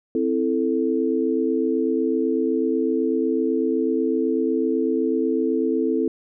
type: chord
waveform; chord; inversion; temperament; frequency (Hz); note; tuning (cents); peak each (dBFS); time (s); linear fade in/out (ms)
sine; A minor; first; equal; 261.6 / 329.6 / 440; C4 / E4 / A4; 0 / 0 / 0; -23; 0.15-6.08; 2
effects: none